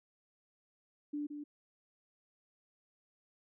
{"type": "tone with echo", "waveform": "sine", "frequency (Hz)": 293.7, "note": "D4", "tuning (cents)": 0, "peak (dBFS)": -35, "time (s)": [1.13, 1.27], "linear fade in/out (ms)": 10, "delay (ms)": 170, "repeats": 1, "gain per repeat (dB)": -6, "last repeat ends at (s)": 1.44, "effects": []}